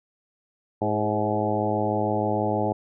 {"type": "harmonic tone with a mistuned harmonic", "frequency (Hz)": 106.3, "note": "G#2", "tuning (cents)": 41, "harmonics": [1, 2, 3, 4, 5, 6, 7, 8], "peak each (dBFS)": [-30, -30, -30, -30, -30, -30, -30, -30], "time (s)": [0.81, 2.73], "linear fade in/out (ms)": 10, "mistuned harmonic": 4, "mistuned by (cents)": -41, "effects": []}